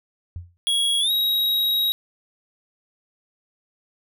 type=tone with exponential decay; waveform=sine; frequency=87.31 Hz; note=F2; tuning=in tune; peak=-26 dBFS; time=0.36-0.57 s; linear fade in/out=0 ms; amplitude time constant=45 ms
type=tone with pitch glide; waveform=square; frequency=3322 to 3816 Hz; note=G#7 to A#7; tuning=0 to +40 cents; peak=-19 dBFS; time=0.67-1.92 s; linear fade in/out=0 ms; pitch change=+240 cents; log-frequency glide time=1-1.11 s
effects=none